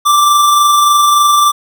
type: tone with amplitude modulation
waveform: square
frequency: 1174.7 Hz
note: D6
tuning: in tune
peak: -6 dBFS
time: 0.05-1.52 s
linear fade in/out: 20 ms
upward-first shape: sine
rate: 23.4 Hz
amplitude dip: 25%
effects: none